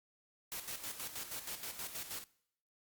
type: noise with tremolo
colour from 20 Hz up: white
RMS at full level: -42 dBFS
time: 0.52-2.24 s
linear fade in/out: 0 ms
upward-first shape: square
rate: 6.3 Hz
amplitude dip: 60%
effects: noise-tail reverb RT60 0.7 s tail -22 dB re dry + Opus 48 kbps